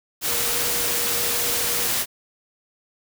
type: tone in noise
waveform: sine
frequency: 476.7 Hz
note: A#4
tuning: 39 cents sharp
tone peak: -34 dBFS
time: 0.26-1.9 s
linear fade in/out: 50 ms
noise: white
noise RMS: -23 dBFS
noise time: 0.21-2.06 s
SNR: -14 dB
effects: none